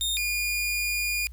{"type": "tone pair in turn", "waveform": "sawtooth", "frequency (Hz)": [3664, 2430], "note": ["A#7", "D#7"], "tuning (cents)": [-31, -42], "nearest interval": "perfect fifth", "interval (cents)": 711, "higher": "first", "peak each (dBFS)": -22, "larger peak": "neither", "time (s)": [[0.01, 0.17], [0.17, 1.27]], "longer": "second", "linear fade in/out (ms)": 0, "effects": ["added 60 Hz sine -39 dBFS peak until 1.32 s", "white hiss -64 dBFS RMS until 1.32 s"]}